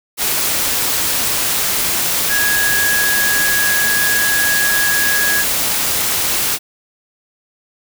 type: tone in noise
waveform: sine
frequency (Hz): 1661.2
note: G#6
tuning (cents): 0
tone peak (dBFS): -15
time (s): 2.28-5.45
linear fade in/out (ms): 50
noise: white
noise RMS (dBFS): -17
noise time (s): 0.17-6.59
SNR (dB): -1
effects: none